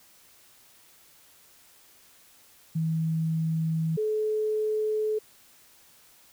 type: tone pair in turn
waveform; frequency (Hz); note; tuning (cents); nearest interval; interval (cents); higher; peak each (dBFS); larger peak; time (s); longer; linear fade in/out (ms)
sine; 161.1 / 430.1; E3 / A4; -39 / -39; octave + perfect fourth; 1700; second; -24; neither; 2.75-3.97 / 3.97-5.19; neither; 10
effects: white hiss -57 dBFS RMS until 6.32 s